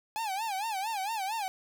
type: tone with vibrato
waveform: 45% pulse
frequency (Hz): 830.6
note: G#5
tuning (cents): 0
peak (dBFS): -31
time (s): 0.16-1.48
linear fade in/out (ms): 0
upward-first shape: sine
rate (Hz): 4.4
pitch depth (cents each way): 170
effects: none